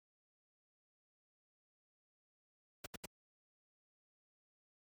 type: noise bursts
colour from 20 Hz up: pink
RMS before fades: -45 dBFS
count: 3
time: 2.84-3.058 s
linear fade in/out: 5 ms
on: 22 ms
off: 76 ms
effects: high-pass 60 Hz 12 dB/octave + MP3 96 kbps